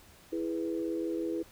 sine chord, E major, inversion none, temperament equal, 329.6 / 415.3 / 493.9 Hz, E4 / G#4 / B4, 0 / 0 / 0 cents, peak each -32 / -38 / -38 dBFS, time 0.32-1.43 s, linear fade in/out 10 ms, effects pink hiss -57 dBFS RMS until 1.51 s

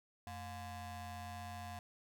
35% pulse ring-modulated tone, 311.1 Hz, D#4, in tune, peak -40 dBFS, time 0.27-1.79 s, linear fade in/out 0 ms, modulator 401 Hz, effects none

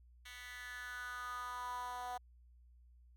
10% pulse tone with high-pass filter sweep, 247.2 Hz, B3, 2 cents sharp, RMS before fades -45 dBFS, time 0.25-2.18 s, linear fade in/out 10 ms, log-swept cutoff 2300 to 760 Hz, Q 5.3, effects added 60 Hz sine -60 dBFS peak until 3.16 s

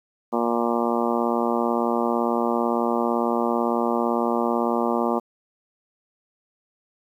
harmonic tone, 117.9 Hz, A#2, 20 cents sharp, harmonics 2 / 3 / 4 / 5 / 6 / 7 / 8 / 9 / 10, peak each -25 / -27 / -28 / -29 / -30 / -30 / -31 / -32 / -32 dBFS, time 0.32-5.2 s, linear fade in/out 20 ms, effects 9-bit

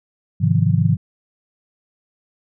sine chord, F minor seventh, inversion first, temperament just, 104.77 / 130.96 / 157.15 / 174.61 Hz, Ab2 / C3 / Eb3 / F3, +16 / +2 / +18 / 0 cents, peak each -18 / -19 / -18 / -20 dBFS, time 0.4-0.97 s, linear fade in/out 20 ms, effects none

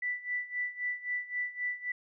sine tone with tremolo, 1975.5 Hz, B6, in tune, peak -29 dBFS, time 0.02-1.92 s, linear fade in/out 5 ms, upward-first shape sine, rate 3.8 Hz, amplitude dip 85%, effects none

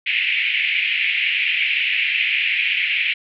white band-pass noise, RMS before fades -20 dBFS, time 0.06-3.14 s, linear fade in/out 10 ms, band 2100 to 2800 Hz, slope 48 dB/octave, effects none

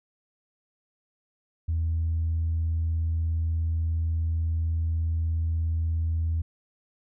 sine tone, 81.7 Hz, E2, 15 cents flat, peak -22 dBFS, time 1.68-6.42 s, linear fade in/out 10 ms, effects tanh soft clip ceiling -20 dBFS

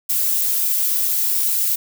violet noise with flanger, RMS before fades -19 dBFS, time 0.09-1.76 s, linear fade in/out 10 ms, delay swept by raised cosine 2 to 3.2 ms, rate 3.4 Hz, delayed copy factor +0.6, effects none

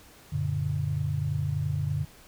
sine chord, Gb augmented, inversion none, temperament just, 92.5 / 115.62 / 144.53 Hz, Gb2 / Bb2 / D3, 0 / -14 / -27 cents, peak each -31 / -33 / -28 dBFS, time 0.32-2.05 s, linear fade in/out 10 ms, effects pink hiss -53 dBFS RMS until 2.27 s

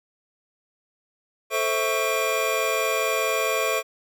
square tone cluster, 440.8 / 525 / 656 / 1116 / 2397 Hz, A4 / C5 / E5 / C#6 / D7, +3 / +6 / -9 / +11 / +35 cents, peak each -29 dBFS, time 1.5-3.83 s, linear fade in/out 50 ms, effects none

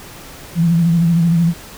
sine tone with vibrato, 168.3 Hz, E3, 36 cents sharp, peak -10 dBFS, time 0.55-1.54 s, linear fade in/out 50 ms, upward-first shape sine, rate 13 Hz, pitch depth 52 cents each way, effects pink hiss -36 dBFS RMS until 1.77 s

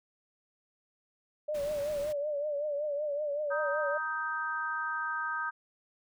sine tone with vibrato, 587.3 Hz, D5, in tune, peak -30 dBFS, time 1.48-3.98 s, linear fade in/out 10 ms, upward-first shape triangle, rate 5.3 Hz, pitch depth 82 cents each way
pink noise, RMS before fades -47 dBFS, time 1.54-2.13 s, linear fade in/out 10 ms
harmonic tone, 313.1 Hz, D#4, 11 cents sharp, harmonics 3 / 4 / 5, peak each -39 / -35 / -34 dBFS, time 3.5-5.51 s, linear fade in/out 20 ms
effects none

